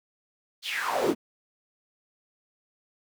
brown noise with high-pass filter sweep, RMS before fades -27 dBFS, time 0.62-1.15 s, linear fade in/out 50 ms, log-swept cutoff 4000 to 260 Hz, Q 4.6, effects none

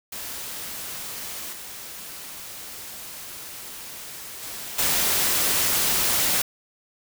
white noise with level steps, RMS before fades -34 / -38 / -35 / -22 dBFS, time 0.12-6.42 s, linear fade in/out 5 ms, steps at 1.52 / 4.42 / 4.78 s, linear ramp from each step 10 ms, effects none

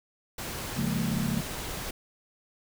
pink noise, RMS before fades -36 dBFS, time 0.38-1.91 s, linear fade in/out 5 ms
sine chord, Bb minor seventh, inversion first, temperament equal with one note detuned, 138.59 / 174.61 / 208.7 / 233.1 Hz, Db3 / F3 / Ab3 / Bb3, 0 / 0 / +9 / 0 cents, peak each -32 dBFS, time 0.76-1.41 s, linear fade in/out 10 ms
effects none

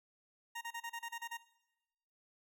20% pulse tone bursts, 932.3 Hz, A#5, in tune, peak -36 dBFS, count 9, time 0.55-1.373 s, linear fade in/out 10 ms, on 63 ms, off 32 ms, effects noise-tail reverb RT60 1.0 s tail -18 dB re dry

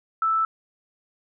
sine tone, 1318.5 Hz, E6, in tune, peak -19 dBFS, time 0.22-0.45 s, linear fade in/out 2 ms, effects none

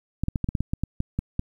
clicks, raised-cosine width 5 ms, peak -12 dBFS, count 12, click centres 0.236 / 0.284 / 0.358 / 0.443 / 0.489 / 0.552 / 0.606 / 0.735 / 0.836 / 1.004 / 1.19 / 1.394 s, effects 9-bit

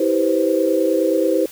sine chord, C major seventh, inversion first, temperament equal with one note detuned, 324.2 / 392 / 493.9 / 523.3 Hz, E4 / G4 / B4 / C5, -29 / 0 / 0 / 0 cents, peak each -19 / -21 / -22 / -19 dBFS, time 0-1.46 s, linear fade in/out 5 ms, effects white hiss -40 dBFS RMS until 1.51 s

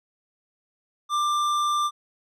sine tone with tanh clipping, 1186 Hz, D6, 17 cents sharp, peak -23 dBFS, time 1.09-1.91 s, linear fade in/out 50 ms, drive 14 dB, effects none

